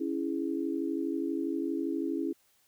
sine chord, C# minor, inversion none, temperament equal, 277.2 / 329.6 / 415.3 Hz, C#4 / E4 / G#4, 0 / 0 / 0 cents, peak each -33 / -32 / -38 dBFS, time 0-2.33 s, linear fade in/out 10 ms, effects white hiss -68 dBFS RMS until 2.67 s

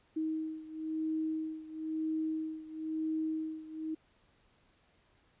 sine beating tone pair, 315.5 / 316.5 Hz, D#4 / D#4, +24 / +30 cents, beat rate 1 Hz, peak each -35 / -38 dBFS, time 0.16-3.95 s, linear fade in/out 10 ms, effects pink hiss -69 dBFS RMS until 5.4 s + resampled to 8000 Hz

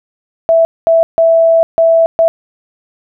sine tone bursts at uneven times, 659 Hz, E5, 1 cent flat, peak -5 dBFS, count 5, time 0.49-0.65 / 0.87-1.03 / 1.18-1.63 / 1.78-2.06 / 2.19-2.28 s, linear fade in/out 0 ms, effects none

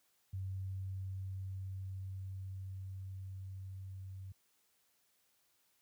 sine tone with level ramp, 95.3 Hz, G2, 48 cents flat, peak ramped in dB -37 to -44 dBFS, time 0.33-4.32 s, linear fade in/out 5 ms, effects white hiss -75 dBFS RMS until 5.81 s + high-pass 60 Hz 12 dB/octave

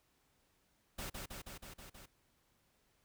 pink noise with echo, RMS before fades -43 dBFS, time 0.98-1.1 s, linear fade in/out 10 ms, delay 160 ms, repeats 6, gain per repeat -2 dB, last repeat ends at 2.06 s, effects pink hiss -75 dBFS RMS until 3.04 s

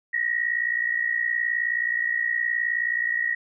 sine tone pair together, 1864.7 / 1923.8 Hz, A#6 / B6, 0 / -46 cents, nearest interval minor second, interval 54 cents, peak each -25 dBFS, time 0.13-3.35 s, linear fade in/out 10 ms, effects none

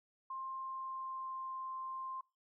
sine tone with pitch glide, 1057 to 1049.7 Hz, C6 to C6, +17 to +5 cents, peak -40 dBFS, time 0.3-2.21 s, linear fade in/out 5 ms, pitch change -12 cents, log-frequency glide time 0.59-1.46 s, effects noise-tail reverb RT60 0.3 s tail -26 dB re dry

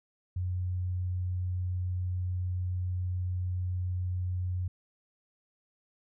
sine tone, 90.7 Hz, F#2, 34 cents flat, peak -29 dBFS, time 0.36-4.68 s, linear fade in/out 5 ms, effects none

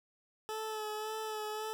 20% pulse tone with vibrato, 432 Hz, A4, 32 cents flat, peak -32 dBFS, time 0.49-1.73 s, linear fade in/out 0 ms, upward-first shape sine, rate 1.8 Hz, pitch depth 25 cents each way, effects none

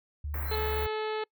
sine tone with vibrato, 73.42 Hz, D2, in tune, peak -32 dBFS, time 0.24-0.87 s, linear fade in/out 5 ms, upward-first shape sine, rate 16 Hz, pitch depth 13 cents each way
white band-stop noise, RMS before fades -38 dBFS, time 0.34-0.86 s, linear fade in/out 2 ms, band 2100 to 15000 Hz, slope 48 dB/octave
triangle tone with exponential growth, 4101 Hz, C8, 36 cents flat, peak -31 dBFS, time 0.42-0.55 s, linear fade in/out 1 ms, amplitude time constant 27 ms
harmonic tone, 432.3 Hz, A4, 31 cents flat, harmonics 1 / 2 / 3 / 4 / 5 / 6 / 7 / 8 / 9 / 10, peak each -31 / -37 / -41 / -43 / -45 / -47 / -48 / -49 / -50 / -51 dBFS, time 0.51-1.24 s, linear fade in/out 5 ms
effects noise-tail reverb RT60 0.1 s tail -26 dB re dry

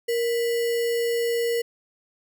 sine tone with sample-and-hold, 468.3 Hz, A#4, 8 cents sharp, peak -21 dBFS, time 0.08-1.62 s, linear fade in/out 10 ms, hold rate 2450 Hz, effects none

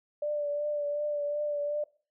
sine tone with vibrato, 587.3 Hz, D5, in tune, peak -28 dBFS, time 0.22-1.84 s, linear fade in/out 5 ms, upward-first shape triangle, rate 2.7 Hz, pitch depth 29 cents each way, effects noise-tail reverb RT60 0.4 s tail -20 dB re dry

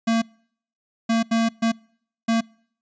square tone bursts at uneven times, 227.6 Hz, A#3, 41 cents flat, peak -18 dBFS, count 5, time 0.07-0.22 / 1.09-1.23 / 1.31-1.49 / 1.62-1.72 / 2.28-2.41 s, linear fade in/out 10 ms, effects noise-tail reverb RT60 0.6 s tail -26 dB re dry + resampled to 16000 Hz

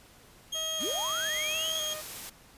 30% pulse tone, 3244 Hz, G#7, 41 cents flat, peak -28 dBFS, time 0.52-1.94 s, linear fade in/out 10 ms
sawtooth tone with vibrato, 626 Hz, D#5, 10 cents sharp, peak -35 dBFS, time 0.54-2.02 s, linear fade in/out 20 ms, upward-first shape square, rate 2 Hz, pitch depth 27 cents each way
sine linear sweep, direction up, 138.59 to 3520 Hz, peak -33 dBFS, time 0.79-1.82 s, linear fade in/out 50 ms
white noise, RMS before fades -41 dBFS, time 0.8-2.3 s, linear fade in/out 10 ms
effects pink hiss -56 dBFS RMS until 2.57 s + resampled to 32000 Hz

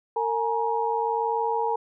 sine tone cluster, 456.6 / 843 / 944 Hz, A#4 / G#5 / A#5, -36 / +26 / +22 cents, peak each -27 dBFS, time 0.16-1.76 s, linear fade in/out 5 ms, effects none

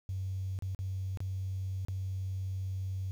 triangle tone with dropouts, 94.9 Hz, F#2, 44 cents sharp, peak -29 dBFS, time 0.09-3.11 s, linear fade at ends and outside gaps 0 ms, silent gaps 0.589-0.623 / 0.748-0.79 / 1.173-1.204 / 1.85-1.884 s, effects tanh soft clip ceiling -31 dBFS + 10-bit

